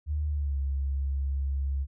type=tone with pitch glide; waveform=sine; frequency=74.8 to 68.59 Hz; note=D2 to C#2; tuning=+32 to -18 cents; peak=-26 dBFS; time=0.06-1.87 s; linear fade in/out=50 ms; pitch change=-150 cents; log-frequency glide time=0.28-0.59 s; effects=none